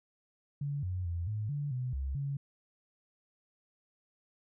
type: tone with pitch steps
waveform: sine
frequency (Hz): 142.8 / 91.6 / 85.6 / 106.6 / 144.6 / 126.2 / 67.5 / 139.8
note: D3 / F#2 / F2 / G#2 / D3 / B2 / C#2 / C#3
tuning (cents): -48 / -17 / -34 / +46 / -27 / +38 / -45 / +15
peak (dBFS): -32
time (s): 0.61-2.37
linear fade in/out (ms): 5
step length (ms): 220
effects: none